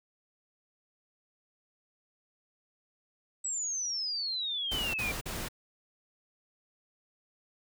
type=exponential sweep; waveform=sine; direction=down; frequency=7902 to 2324 Hz; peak=-31 dBFS; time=3.44-5.12 s; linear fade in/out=10 ms
type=noise bursts; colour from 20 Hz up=pink; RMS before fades=-37 dBFS; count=3; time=4.71-5.486 s; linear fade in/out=10 ms; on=230 ms; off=43 ms
effects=none